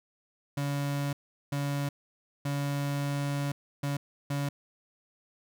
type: tone bursts at uneven times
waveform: 35% pulse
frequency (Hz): 142.1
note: C#3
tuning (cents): +43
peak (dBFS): -27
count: 5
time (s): 0.57-1.13 / 1.52-1.89 / 2.45-3.52 / 3.83-3.97 / 4.3-4.49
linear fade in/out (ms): 5
effects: none